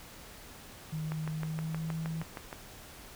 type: tone with pitch glide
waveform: sine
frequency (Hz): 156.6 to 161.47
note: D#3 to E3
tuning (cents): +11 to -35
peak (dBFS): -33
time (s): 0.92-2.23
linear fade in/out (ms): 10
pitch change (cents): +54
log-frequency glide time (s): 1.32-1.89
type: click train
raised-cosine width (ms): 0.5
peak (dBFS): -24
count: 10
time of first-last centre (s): 1.12-2.528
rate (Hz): 6.39
effects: pink hiss -50 dBFS RMS until 3.15 s